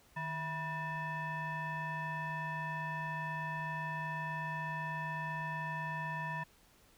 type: tone with frequency modulation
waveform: sine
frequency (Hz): 971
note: B5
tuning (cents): -30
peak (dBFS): -35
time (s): 0.16-6.44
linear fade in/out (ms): 10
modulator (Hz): 815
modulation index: 1.3
effects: tanh soft clip ceiling -31 dBFS + pink hiss -65 dBFS RMS until 6.97 s